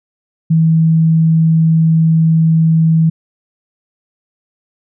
sine tone, 161.7 Hz, E3, 33 cents flat, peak -7 dBFS, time 0.5-3.1 s, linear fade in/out 10 ms, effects none

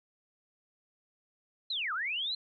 sine linear two-way sweep, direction down then up, 4186 to 1177 to 4186 Hz, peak -31 dBFS, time 1.7-2.35 s, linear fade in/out 5 ms, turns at 1.93 s, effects none

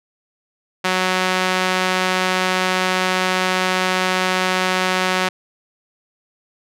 sawtooth tone with band-pass filter, 185 Hz, F#3, in tune, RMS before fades -19 dBFS, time 0.84-5.29 s, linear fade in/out 10 ms, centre 2200 Hz, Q 0.59, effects none

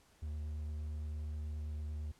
triangle tone with vibrato, 75.7 Hz, D#2, 47 cents flat, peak -36 dBFS, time 0.22-2.12 s, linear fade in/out 10 ms, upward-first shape square, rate 9 Hz, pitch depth 8 cents each way, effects pink hiss -67 dBFS RMS until 2.19 s + low-pass 11000 Hz 12 dB/octave

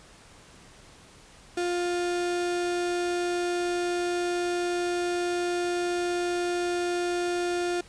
35% pulse tone, 351.8 Hz, F4, 13 cents sharp, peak -24 dBFS, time 1.57-7.81 s, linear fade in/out 5 ms, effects pink hiss -52 dBFS RMS until 7.88 s + resampled to 22050 Hz

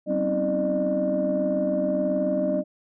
sine tone cluster, 191.8 / 252.6 / 271.1 / 318.2 / 604 Hz, G3 / B3 / C#4 / D#4 / D5, -37 / +39 / -38 / +39 / +48 cents, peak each -28 / -31 / -28 / -30 / -23 dBFS, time 0.06-2.64 s, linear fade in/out 50 ms, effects tanh soft clip ceiling -14 dBFS

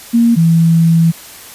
sine tone pair in turn, 233.6 / 165.18 Hz, A#3 / E3, +4 / +4 cents, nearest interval tritone, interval 600 cents, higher first, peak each -6 dBFS, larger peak neither, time 0.13-0.36 / 0.36-1.12 s, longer second, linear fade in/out 20 ms, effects white hiss -34 dBFS RMS until 1.54 s + resampled to 32000 Hz

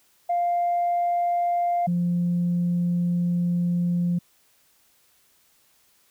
sine tone pair in turn, 698.5 / 174.62 Hz, F5 / F3, 0 / 0 cents, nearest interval 2 octaves, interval 2400 cents, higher first, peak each -19 dBFS, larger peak neither, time 0.29-1.87 / 1.87-4.19 s, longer second, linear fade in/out 10 ms, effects tanh soft clip ceiling -17 dBFS + white hiss -62 dBFS RMS until 6.1 s

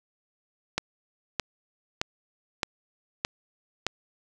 click train, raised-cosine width 0.2 ms, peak -8 dBFS, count 6, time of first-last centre 0.78-3.866 s, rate 1.62 Hz, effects none

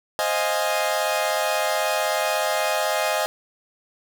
sawtooth chord, F minor seventh, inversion second, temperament equal, 523.3 / 622.3 / 698.5 / 830.6 Hz, C5 / Eb5 / F5 / Ab5, 0 / 0 / 0 / 0 cents, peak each -25 / -20 / -25 / -23 dBFS, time 0.19-3.26 s, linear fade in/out 0 ms, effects none

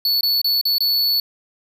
square tone with dropouts, 4435 Hz, C#8, in tune, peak -16 dBFS, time 0.05-1.2 s, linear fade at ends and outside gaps 2 ms, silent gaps 0.209-0.231 / 0.416-0.444 / 0.613-0.653 / 0.783-0.805 s, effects none

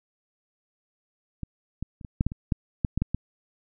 clicks, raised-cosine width 5 ms, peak -20 / -18 / -30 / -25 / -9 / -11 / -22 / -10 / -10 / -12 / -11 / -13 dBFS, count 12, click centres 1.433 / 1.826 / 2.012 / 2.048 / 2.209 / 2.266 / 2.319 / 2.522 / 2.848 / 2.976 / 3.02 / 3.146 s, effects none

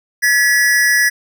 square tone pair together, 1697 / 1944.6 Hz, G#6 / B6, +37 / -27 cents, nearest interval major second, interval 236 cents, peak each -14 dBFS, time 0.22-1.1 s, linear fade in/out 20 ms, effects none

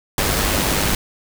pink noise with amplitude modulation, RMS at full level -17 dBFS, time 0.18-0.95 s, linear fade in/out 2 ms, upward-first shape sine, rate 101 Hz, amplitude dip 40%, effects none

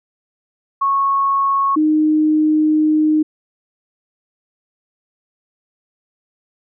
sine tone pair in turn, 1101 / 308.1 Hz, C#6 / D#4, -12 / -17 cents, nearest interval octave + minor seventh, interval 2205 cents, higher first, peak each -13 / -11 dBFS, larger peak second, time 0.81-1.76 / 1.76-3.23 s, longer second, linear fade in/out 10 ms, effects none

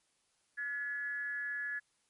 sine tone with frequency modulation, 1700 Hz, G#6, 40 cents sharp, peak -35 dBFS, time 0.57-1.8 s, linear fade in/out 20 ms, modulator 267 Hz, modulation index 0.4, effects white hiss -75 dBFS RMS until 2.09 s + MP3 48 kbps

